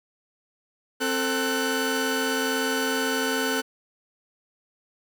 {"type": "tone cluster", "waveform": "sawtooth", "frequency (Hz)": [263.6, 445.9, 1499], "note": ["C4", "A4", "F#6"], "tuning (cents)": [13, 23, 22], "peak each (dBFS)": -24, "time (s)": [1, 3.62], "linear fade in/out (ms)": 20, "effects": []}